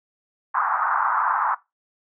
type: band-pass noise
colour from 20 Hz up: white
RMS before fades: -22 dBFS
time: 0.54-1.55 s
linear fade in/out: 10 ms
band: 840 to 1400 Hz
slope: 48 dB/octave
effects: noise-tail reverb RT60 0.2 s tail -19 dB re dry